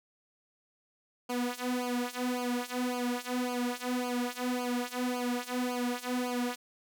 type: tone with flanger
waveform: sawtooth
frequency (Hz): 246.9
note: B3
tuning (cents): 0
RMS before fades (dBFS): -33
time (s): 1.29-6.56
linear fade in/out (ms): 10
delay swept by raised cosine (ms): 0.53 to 4.03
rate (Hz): 1.8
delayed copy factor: -0.95
effects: none